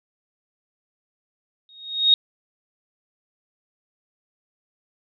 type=tone with exponential growth; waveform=sine; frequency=3737 Hz; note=A#7; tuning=4 cents sharp; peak=-9 dBFS; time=1.69-2.14 s; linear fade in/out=1 ms; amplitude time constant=96 ms; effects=none